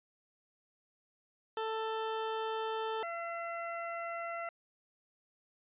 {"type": "tone pair in turn", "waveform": "20% pulse", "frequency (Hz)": [442.5, 677.7], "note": ["A4", "E5"], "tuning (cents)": [10, 48], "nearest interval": "perfect fifth", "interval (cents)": 738, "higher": "second", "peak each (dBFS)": [-29, -32], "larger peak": "first", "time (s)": [[1.57, 3.03], [3.03, 4.49]], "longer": "neither", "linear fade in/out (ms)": 2, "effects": ["resampled to 8000 Hz"]}